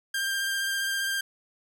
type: tone with vibrato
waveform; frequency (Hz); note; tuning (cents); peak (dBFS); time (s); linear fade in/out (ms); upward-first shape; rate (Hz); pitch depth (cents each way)
sawtooth; 1591; G6; +25; -23; 0.14-1.21; 5; square; 15; 11
effects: none